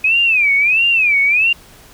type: tone with vibrato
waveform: sine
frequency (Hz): 2489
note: D#7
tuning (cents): 0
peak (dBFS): -10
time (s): 0.04-1.53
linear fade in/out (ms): 5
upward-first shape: sine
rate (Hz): 1.5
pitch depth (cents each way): 200
effects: pink hiss -43 dBFS RMS until 1.93 s